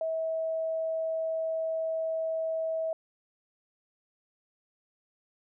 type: tone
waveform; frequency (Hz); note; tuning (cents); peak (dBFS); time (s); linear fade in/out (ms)
sine; 646; E5; -35; -28; 0.01-2.93; 2
effects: none